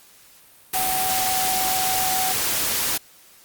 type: tone in noise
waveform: sine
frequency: 754 Hz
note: F#5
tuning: 32 cents sharp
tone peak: -24 dBFS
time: 0.74-2.33 s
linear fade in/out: 10 ms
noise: white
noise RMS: -23 dBFS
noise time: 0.73-2.98 s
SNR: -4 dB
effects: white hiss -51 dBFS RMS until 3.44 s + Opus 48 kbps